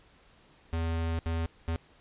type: tone bursts at uneven times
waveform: square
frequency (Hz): 82.41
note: E2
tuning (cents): 0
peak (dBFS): -29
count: 3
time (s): 0.73-1.19 / 1.26-1.46 / 1.68-1.76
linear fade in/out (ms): 0
effects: pink hiss -60 dBFS RMS until 2 s + resampled to 8000 Hz

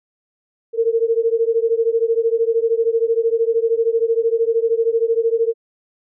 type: beating tone pair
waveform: sine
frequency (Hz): 452.2 / 465.2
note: A4 / A#4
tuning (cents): +47 / -4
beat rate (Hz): 13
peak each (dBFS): -17 / -18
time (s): 0.73-5.54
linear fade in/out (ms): 50
effects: none

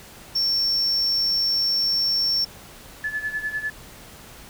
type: tone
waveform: triangle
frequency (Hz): 5450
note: F8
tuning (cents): -43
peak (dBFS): -18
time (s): 0.35-2.45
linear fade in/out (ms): 10
type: tone with tremolo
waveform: sine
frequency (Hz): 1726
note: A6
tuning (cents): -34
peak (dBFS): -22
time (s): 3.04-3.7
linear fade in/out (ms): 2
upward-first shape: sine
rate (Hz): 10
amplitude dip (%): 75
effects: pink hiss -44 dBFS RMS until 4.49 s

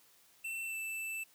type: tone with pitch glide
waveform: square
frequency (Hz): 2687 to 2648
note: E7 to E7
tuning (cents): +33 to +7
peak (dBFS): -38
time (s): 0.44-1.24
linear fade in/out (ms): 10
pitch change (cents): -26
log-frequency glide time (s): 0.66-0.76
effects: white hiss -65 dBFS RMS until 1.34 s + high-pass 80 Hz 12 dB/octave

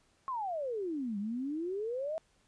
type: exponential two-way sweep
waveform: sine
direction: down then up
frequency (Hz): 1100 to 196.1 to 659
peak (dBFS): -33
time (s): 0.28-2.18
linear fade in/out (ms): 0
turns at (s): 1.18
effects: pink hiss -70 dBFS RMS until 2.47 s + resampled to 22050 Hz

